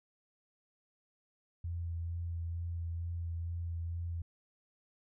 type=tone with vibrato; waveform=sine; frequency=84.7 Hz; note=E2; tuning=48 cents sharp; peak=-35 dBFS; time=1.64-4.22 s; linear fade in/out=5 ms; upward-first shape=sine; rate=2.2 Hz; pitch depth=17 cents each way; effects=none